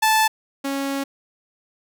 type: tone pair in turn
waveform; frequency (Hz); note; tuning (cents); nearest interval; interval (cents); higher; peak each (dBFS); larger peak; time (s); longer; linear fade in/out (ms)
sawtooth; 875 / 275.6; A5 / C#4; -10 / -10; octave + minor sixth; 2000; first; -11 / -19; first; 0.02-0.28 / 0.64-1.04; second; 10
effects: none